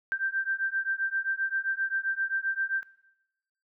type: beating tone pair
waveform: sine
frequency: 1566 / 1573.6 Hz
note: G6 / G6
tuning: -2 / +6 cents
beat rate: 7.6 Hz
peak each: -30 / -30 dBFS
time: 0.12-2.83 s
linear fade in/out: 0 ms
effects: noise-tail reverb RT60 0.9 s tail -18 dB re dry